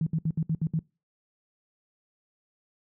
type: tone bursts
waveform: sine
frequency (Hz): 160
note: D#3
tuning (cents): +49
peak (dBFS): -23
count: 7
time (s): 0.01-0.791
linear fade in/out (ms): 2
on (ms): 55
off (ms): 66
effects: noise-tail reverb RT60 0.3 s tail -24 dB re dry + high-pass 60 Hz 12 dB/octave